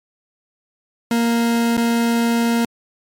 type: tone with dropouts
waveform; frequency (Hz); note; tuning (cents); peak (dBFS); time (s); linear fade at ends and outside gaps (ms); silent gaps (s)
40% pulse; 233.1; A#3; 0; -14; 1.11-2.65; 2; 1.769-1.776
effects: MP3 64 kbps